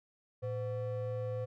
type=ring-modulated tone; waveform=triangle; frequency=311.1 Hz; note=D#4; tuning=in tune; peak=-29 dBFS; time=0.42-1.46 s; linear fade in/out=20 ms; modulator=199 Hz; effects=none